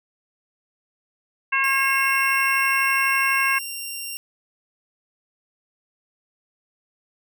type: harmonic tone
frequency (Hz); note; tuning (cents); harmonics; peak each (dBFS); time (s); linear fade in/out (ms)
540; C#5; -45; 2 / 3 / 4 / 5; -24 / -23 / -24 / -23; 1.52-3.59; 10
type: tone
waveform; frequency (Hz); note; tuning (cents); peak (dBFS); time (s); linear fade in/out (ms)
10% pulse; 2772; F7; -14; -21; 1.64-4.17; 0
effects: none